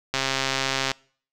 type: click train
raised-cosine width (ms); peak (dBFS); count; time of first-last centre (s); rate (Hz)
0.2; -6; 105; 0.14-0.916; 134
effects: noise-tail reverb RT60 0.5 s tail -25 dB re dry